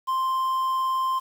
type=tone with quantisation; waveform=triangle; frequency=1047 Hz; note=C6; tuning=1 cent sharp; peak=-20 dBFS; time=0.07-1.2 s; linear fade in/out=20 ms; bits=8; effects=none